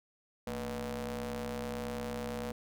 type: ring-modulated tone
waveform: sawtooth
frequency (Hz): 130.5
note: C3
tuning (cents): -4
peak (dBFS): -29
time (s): 0.47-2.52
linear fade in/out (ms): 2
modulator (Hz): 357
effects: none